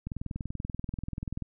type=click train; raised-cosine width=5 ms; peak=-22 dBFS; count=29; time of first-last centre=0.07-1.423 s; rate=20.7 Hz; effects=none